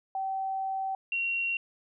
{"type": "tone pair in turn", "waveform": "sine", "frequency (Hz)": [770, 2744], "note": ["G5", "F7"], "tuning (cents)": [-31, -31], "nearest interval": "octave + minor seventh", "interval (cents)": 2200, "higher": "second", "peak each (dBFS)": [-29, -27], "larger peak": "second", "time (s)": [[0.15, 0.95], [1.12, 1.57]], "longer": "first", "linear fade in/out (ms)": 2, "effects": []}